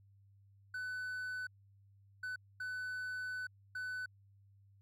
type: tone bursts at uneven times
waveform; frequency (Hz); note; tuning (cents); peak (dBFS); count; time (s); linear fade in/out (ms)
triangle; 1500; F#6; +23; -37; 4; 0.74-1.47 / 2.23-2.36 / 2.6-3.47 / 3.75-4.06; 5
effects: added 99 Hz sine -62 dBFS peak until 4.81 s